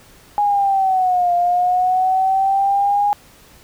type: linear two-way sweep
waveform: sine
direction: down then up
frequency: 830 to 698.5 to 824 Hz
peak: -13 dBFS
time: 0.38-3.13 s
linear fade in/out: 0 ms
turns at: 1.34 s
effects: pink hiss -47 dBFS RMS until 3.63 s